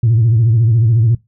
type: tone with vibrato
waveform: sine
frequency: 114 Hz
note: A#2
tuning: 38 cents flat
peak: -7 dBFS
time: 0.03-1.15 s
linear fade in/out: 5 ms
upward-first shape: sine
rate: 14 Hz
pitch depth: 110 cents each way
effects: noise-tail reverb RT60 0.2 s tail -20 dB re dry + tanh soft clip ceiling -5 dBFS